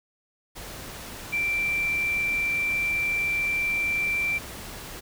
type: tone in noise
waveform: sine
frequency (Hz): 2349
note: D7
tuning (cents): 0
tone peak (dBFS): -23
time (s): 1.32-4.39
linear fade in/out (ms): 20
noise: pink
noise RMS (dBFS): -39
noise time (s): 0.55-5.01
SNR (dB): +13
effects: none